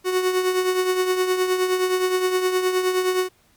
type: tone with tremolo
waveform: 45% pulse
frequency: 369 Hz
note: F#4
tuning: 5 cents flat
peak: -16 dBFS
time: 0.04-3.29 s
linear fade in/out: 50 ms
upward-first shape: triangle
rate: 9.6 Hz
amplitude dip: 60%
effects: pink hiss -59 dBFS RMS until 3.56 s + MP3 96 kbps